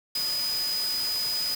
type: tone in noise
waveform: sine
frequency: 4978 Hz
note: D#8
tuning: in tune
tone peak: -26 dBFS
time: 0.15-1.55 s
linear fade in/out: 5 ms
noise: white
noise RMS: -35 dBFS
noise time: 0.15-1.55 s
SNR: +6 dB
effects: none